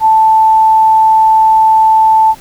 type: tone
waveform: sine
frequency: 880 Hz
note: A5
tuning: in tune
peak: -4 dBFS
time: 0-2.35 s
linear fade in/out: 50 ms
effects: pink hiss -37 dBFS RMS until 2.4 s